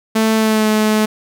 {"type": "tone with pitch glide", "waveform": "sawtooth", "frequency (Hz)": [220.7, 215.2], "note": ["A3", "A3"], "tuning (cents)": [5, -38], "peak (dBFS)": -8, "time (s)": [0.15, 1.06], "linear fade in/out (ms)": 10, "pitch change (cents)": -43, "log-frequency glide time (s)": [0.35, 0.68], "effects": []}